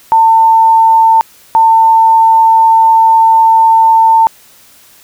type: tone pair in turn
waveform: sine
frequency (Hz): 898 / 898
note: A5 / A5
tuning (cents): +35 / +35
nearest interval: unison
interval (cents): 0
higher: neither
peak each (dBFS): -3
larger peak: neither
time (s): 0.12-1.21 / 1.55-4.27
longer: second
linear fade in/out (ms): 0
effects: white hiss -42 dBFS RMS until 5.03 s